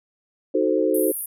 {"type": "chord", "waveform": "sine", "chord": "D# diminished seventh", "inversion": "none", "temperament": "equal", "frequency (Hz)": [311.1, 370, 440, 523.3], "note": ["D#4", "F#4", "A4", "C5"], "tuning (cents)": [0, 0, 0, 0], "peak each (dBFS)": -23, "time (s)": [0.54, 1.12], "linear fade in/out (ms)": 10}
{"type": "band-pass noise", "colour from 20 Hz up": "pink", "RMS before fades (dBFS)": -30, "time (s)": [0.94, 1.26], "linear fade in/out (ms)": 5, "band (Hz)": [9700, 14000], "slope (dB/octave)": 96}
{"effects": []}